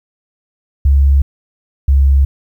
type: tone pair in turn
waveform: sine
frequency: 69.3 / 68.5 Hz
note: C#2 / C#2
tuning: 0 / -20 cents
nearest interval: unison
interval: 20 cents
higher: first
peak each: -6 dBFS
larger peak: neither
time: 0.85-1.22 / 1.88-2.25 s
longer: neither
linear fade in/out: 5 ms
effects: 8-bit